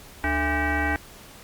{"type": "tone with frequency modulation", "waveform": "sine", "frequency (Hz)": 812, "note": "G#5", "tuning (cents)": -39, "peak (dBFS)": -21, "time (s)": [0.24, 0.96], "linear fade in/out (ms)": 0, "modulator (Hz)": 369, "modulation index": 3.5, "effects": ["pink hiss -46 dBFS RMS until 1.43 s", "Opus 48 kbps"]}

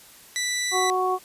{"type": "tone", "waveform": "15% pulse", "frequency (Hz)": 1975.5, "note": "B6", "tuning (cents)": 0, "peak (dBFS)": -18, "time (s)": [0.36, 0.9], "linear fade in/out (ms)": 0}
{"type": "harmonic tone", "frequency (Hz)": 370, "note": "F#4", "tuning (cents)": 0, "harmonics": [1, 2, 3], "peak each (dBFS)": [-25, -25, -25], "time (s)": [0.71, 1.19], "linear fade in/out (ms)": 50}
{"effects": ["white hiss -49 dBFS RMS until 1.24 s", "resampled to 32000 Hz"]}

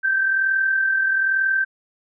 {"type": "tone pair together", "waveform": "sine", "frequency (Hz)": [1558.9, 1600], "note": ["G6", "G6"], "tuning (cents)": [-10, 35], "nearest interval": "unison", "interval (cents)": 45, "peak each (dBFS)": [-17, -28], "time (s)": [0.03, 1.65], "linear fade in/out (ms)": 20, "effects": []}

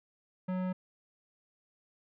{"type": "tone with tanh clipping", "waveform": "sine", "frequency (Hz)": 184.4, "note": "F#3", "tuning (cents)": -6, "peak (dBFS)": -33, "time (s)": [0.48, 0.73], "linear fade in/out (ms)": 10, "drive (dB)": 17, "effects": []}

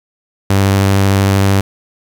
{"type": "tone with vibrato", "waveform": "sawtooth", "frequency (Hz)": 98, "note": "G2", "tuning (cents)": 0, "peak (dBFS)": -5, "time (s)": [0.5, 1.61], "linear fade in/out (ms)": 5, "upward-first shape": "sine", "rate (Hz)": 13, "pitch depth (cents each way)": 12, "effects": ["7-bit"]}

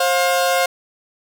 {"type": "tone pair together", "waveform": "sawtooth", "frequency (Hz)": [532, 710.1], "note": ["C5", "F5"], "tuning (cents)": [29, 29], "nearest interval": "perfect fourth", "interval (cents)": 500, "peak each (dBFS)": -14, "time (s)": [0, 0.66], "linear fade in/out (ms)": 5, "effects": []}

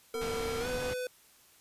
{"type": "tone with pitch glide", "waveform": "square", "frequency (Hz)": [454.3, 501.2], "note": ["A#4", "B4"], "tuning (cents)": [-45, 25], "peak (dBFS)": -34, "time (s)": [0.14, 1.07], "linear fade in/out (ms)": 2, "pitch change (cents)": 170, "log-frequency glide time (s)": [0.59, 0.67]}
{"type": "click train", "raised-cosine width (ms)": 1, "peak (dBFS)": -33, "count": 186, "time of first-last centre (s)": [0.15, 0.899], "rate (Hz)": 247}
{"type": "low-pass noise", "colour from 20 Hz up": "pink", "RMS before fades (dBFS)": -40, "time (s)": [0.21, 0.94], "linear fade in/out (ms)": 5, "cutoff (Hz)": 6500, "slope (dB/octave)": 12}
{"effects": ["white hiss -61 dBFS RMS until 1.6 s", "resampled to 32000 Hz"]}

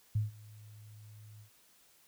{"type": "tone with ADSR envelope", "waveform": "sine", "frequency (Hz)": 106.6, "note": "G#2", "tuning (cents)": 46, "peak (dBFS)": -26, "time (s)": [0.15, 1.5], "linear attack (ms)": 8, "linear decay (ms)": 150, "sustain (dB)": -24, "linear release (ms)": 93, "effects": ["white hiss -65 dBFS RMS until 2.07 s"]}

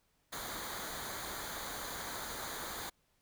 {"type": "noise with comb filter", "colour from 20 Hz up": "pink", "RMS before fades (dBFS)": -42, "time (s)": [0.32, 2.9], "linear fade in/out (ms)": 10, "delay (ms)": 0.37, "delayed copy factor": -0.7, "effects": ["pink hiss -75 dBFS RMS until 3.21 s"]}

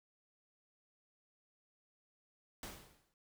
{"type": "noise with exponential decay", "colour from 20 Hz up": "pink", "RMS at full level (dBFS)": -44, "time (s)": [2.63, 3.14], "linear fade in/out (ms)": 1, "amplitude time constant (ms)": 110, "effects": []}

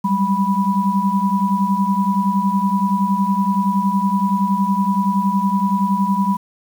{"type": "tone cluster", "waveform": "sine", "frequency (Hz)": [190.2, 200.9, 984], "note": ["F#3", "G3", "B5"], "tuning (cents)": [48, 43, -7], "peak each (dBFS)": -19, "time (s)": [0.04, 6.37], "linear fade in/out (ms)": 10, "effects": ["7-bit"]}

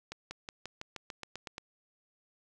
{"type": "accelerating click train", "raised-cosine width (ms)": 0.2, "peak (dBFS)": -23, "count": 11, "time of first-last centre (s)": [0.12, 1.581], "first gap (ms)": 190, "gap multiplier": 0.94, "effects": []}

